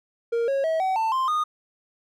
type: tone with pitch steps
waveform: triangle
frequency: 466.2 / 548 / 644.2 / 757.3 / 890.3 / 1046.6 / 1230.3 Hz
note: A#4 / C#5 / E5 / F#5 / A5 / C6 / D#6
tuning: 0 / -20 / -40 / +40 / +20 / 0 / -20 cents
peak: -19 dBFS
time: 0.32-1.44 s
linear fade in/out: 10 ms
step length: 160 ms
effects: none